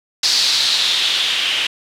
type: noise with low-pass filter sweep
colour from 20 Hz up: blue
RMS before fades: -17 dBFS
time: 0.23-1.67 s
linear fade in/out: 5 ms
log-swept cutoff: 4700 to 2900 Hz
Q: 3.9
effects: none